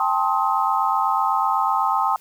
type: chord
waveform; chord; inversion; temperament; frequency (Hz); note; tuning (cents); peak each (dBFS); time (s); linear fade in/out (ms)
sine; A half-diminished seventh; third; just; 792 / 880 / 1056 / 1267.2; G5 / A5 / C6 / Eb6; +18 / 0 / +16 / +31; -23; 0-2.16; 2
effects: white hiss -52 dBFS RMS until 2.2 s